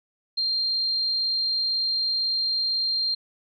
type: tone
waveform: sine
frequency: 4186 Hz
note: C8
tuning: in tune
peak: -22 dBFS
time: 0.37-3.15 s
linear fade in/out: 10 ms
effects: none